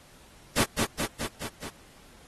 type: noise with echo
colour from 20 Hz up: pink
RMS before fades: -24 dBFS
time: 0.56-0.65 s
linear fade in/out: 20 ms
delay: 210 ms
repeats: 5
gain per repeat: -3 dB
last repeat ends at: 1.7 s
effects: pink hiss -55 dBFS RMS until 2.27 s + AAC 32 kbps